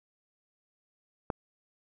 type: click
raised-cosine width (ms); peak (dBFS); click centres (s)
1; -16; 1.302
effects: none